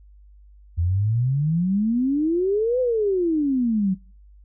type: exponential two-way sweep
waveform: sine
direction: up then down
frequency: 81.4 to 516 to 182.3 Hz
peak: -18 dBFS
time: 0.77-3.95 s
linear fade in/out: 20 ms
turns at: 2.8 s
effects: noise-tail reverb RT60 0.4 s tail -24 dB re dry + added 50 Hz sine -46 dBFS peak until 4.44 s